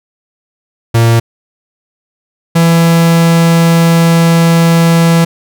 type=tone pair in turn; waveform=45% pulse; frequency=115.6 / 166.66 Hz; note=A#2 / E3; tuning=-14 / +19 cents; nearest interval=tritone; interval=633 cents; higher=second; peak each=-5 dBFS; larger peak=neither; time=0.94-1.2 / 2.55-5.25 s; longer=second; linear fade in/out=10 ms; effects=none